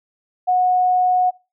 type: tone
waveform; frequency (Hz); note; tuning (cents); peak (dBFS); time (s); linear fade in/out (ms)
sine; 731; F#5; -21; -13; 0.47-1.31; 20
effects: noise-tail reverb RT60 0.3 s tail -24 dB re dry